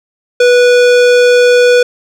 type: tone with hard clipping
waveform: sine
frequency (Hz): 490.4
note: B4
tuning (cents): -12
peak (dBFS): -6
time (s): 0.4-1.83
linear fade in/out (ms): 5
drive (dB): 18
effects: none